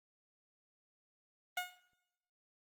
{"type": "tone with exponential decay", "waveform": "15% pulse", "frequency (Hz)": 723, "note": "F#5", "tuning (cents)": -40, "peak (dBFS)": -26, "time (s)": [1.57, 1.8], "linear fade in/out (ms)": 5, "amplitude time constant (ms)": 49, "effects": ["noise-tail reverb RT60 0.9 s tail -19 dB re dry", "Opus 32 kbps"]}